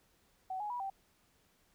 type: tone with pitch steps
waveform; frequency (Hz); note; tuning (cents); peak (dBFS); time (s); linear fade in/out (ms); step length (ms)
sine; 753 / 835 / 974 / 779; F#5 / G#5 / B5 / G5; +30 / +9 / -24 / -11; -36; 0.5-0.9; 5; 100
effects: pink hiss -71 dBFS RMS until 1.74 s